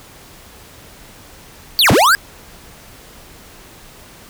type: linear two-way sweep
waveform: square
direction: down then up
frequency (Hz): 4699 to 65.41 to 1685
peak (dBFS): -9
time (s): 1.79-2.15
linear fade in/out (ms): 0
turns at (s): 1.91
effects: pink hiss -41 dBFS RMS until 4.29 s